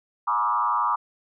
sine tone with frequency modulation, 1076 Hz, C6, 48 cents sharp, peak -20 dBFS, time 0.27-0.96 s, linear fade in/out 10 ms, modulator 111 Hz, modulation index 1.7, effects none

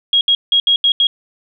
sine tone bursts at uneven times, 3288 Hz, G#7, 18 cents flat, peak -9 dBFS, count 6, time 0.13-0.21 / 0.28-0.35 / 0.52-0.6 / 0.67-0.76 / 0.84-0.92 / 1-1.07 s, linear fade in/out 2 ms, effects none

